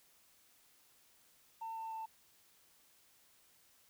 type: tone with pitch steps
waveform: sine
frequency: 901 / 895.3 / 889.6 Hz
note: A5 / A5 / A5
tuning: +41 / +30 / +19 cents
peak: -39 dBFS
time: 1.61-2.06 s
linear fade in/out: 10 ms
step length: 150 ms
effects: tanh soft clip ceiling -38 dBFS + white hiss -68 dBFS RMS until 3.89 s